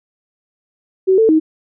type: tone with pitch steps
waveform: sine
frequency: 378.6 / 444.8 / 315 Hz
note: F#4 / A4 / D#4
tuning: +40 / +19 / +21 cents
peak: -8 dBFS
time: 1.07-1.4 s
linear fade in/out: 20 ms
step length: 110 ms
effects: none